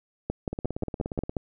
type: two click trains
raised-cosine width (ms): 2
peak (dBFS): -18 / -14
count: 14 / 7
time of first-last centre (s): 0.53-1.295 / 0.3-1.368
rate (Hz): 17 / 5.62
effects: none